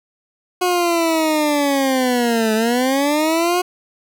20% pulse linear two-way sweep, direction down then up, 364.1 to 215.9 to 364.1 Hz, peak -10 dBFS, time 0.61-3.62 s, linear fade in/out 10 ms, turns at 2.54 s, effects 8-bit

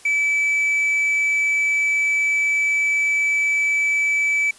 triangle tone with quantisation, 2304 Hz, D7, 34 cents flat, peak -15 dBFS, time 0.05-4.51 s, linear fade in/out 5 ms, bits 7, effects white hiss -47 dBFS RMS until 4.58 s + resampled to 24000 Hz

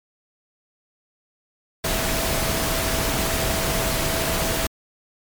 sine tone in noise, 655 Hz, E5, 11 cents flat, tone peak -30 dBFS, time 1.84-4.67 s, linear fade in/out 5 ms, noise pink, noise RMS -23 dBFS, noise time 1.84-4.67 s, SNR -10 dB, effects MP3 96 kbps

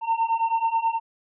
triangle beating tone pair, 904 / 913.3 Hz, A5 / A#5, +47 / -36 cents, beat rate 9.3 Hz, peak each -23 / -21 dBFS, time 0.01-1 s, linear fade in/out 50 ms, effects resampled to 8000 Hz

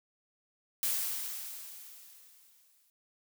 blue noise with exponential decay, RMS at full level -30 dBFS, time 0.83-2.9 s, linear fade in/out 0 ms, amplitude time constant 450 ms, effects none

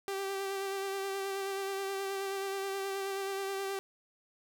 sawtooth tone with vibrato, 390.9 Hz, G4, 5 cents flat, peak -30 dBFS, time 0.08-3.79 s, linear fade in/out 0 ms, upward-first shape sine, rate 9.4 Hz, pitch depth 21 cents each way, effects none

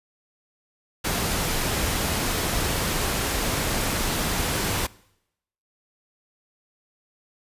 pink noise, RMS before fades -25 dBFS, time 1.04-4.87 s, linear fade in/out 10 ms, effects noise-tail reverb RT60 0.8 s tail -22 dB re dry + resampled to 32000 Hz

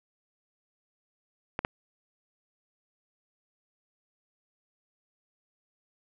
clicks, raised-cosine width 0.5 ms, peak -14 / -12 dBFS, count 2, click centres 1.591 / 1.649 s, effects none

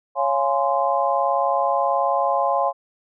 sine chord, Db major seventh, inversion none, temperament just, 554.4 / 693 / 831.5 / 1039.4 Hz, Db5 / F5 / Ab5 / C6, 0 / -14 / +2 / -12 cents, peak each -23 dBFS, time 0.15-2.73 s, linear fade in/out 50 ms, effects none

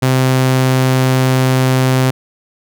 sawtooth tone, 129.9 Hz, C3, 12 cents flat, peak -6 dBFS, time 0.02-2.11 s, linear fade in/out 10 ms, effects none

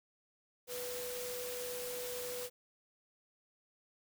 sine tone in noise, 493.9 Hz, B4, in tune, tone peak -41 dBFS, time 0.67-2.5 s, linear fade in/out 50 ms, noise white, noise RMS -44 dBFS, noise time 0.67-2.5 s, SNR 0 dB, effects none

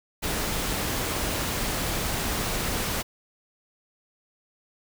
pink noise, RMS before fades -28 dBFS, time 0.22-3.03 s, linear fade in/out 20 ms, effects none

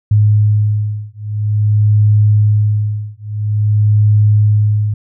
sine beating tone pair, 105.1 / 105.59 Hz, G#2 / G#2, +21 / +29 cents, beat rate 0.49 Hz, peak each -12 dBFS, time 0.11-4.94 s, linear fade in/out 5 ms, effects none

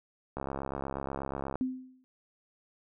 click train, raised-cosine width 1 ms, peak -21 dBFS, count 82, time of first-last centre 0.37-1.556 s, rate 68.3 Hz
sine tone with exponential decay, 257.4 Hz, C4, 28 cents flat, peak -25 dBFS, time 1.61-2.04 s, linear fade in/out 0 ms, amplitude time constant 93 ms
effects none

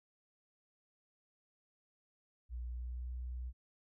sine tone with pitch glide, 60.2 to 61.86 Hz, B1 to B1, -44 to +3 cents, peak -39 dBFS, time 2.49-3.53 s, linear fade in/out 50 ms, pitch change +47 cents, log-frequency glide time 2.63-3.11 s, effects none

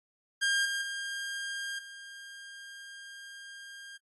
sawtooth tone with level steps, 1607 Hz, G6, 43 cents sharp, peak -22 / -27 / -31 / -41 dBFS, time 0.41-3.98 s, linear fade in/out 20 ms, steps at 0.65 / 0.81 / 1.78 s, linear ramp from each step 5 ms, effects low-pass 11000 Hz 12 dB/octave + AAC 32 kbps

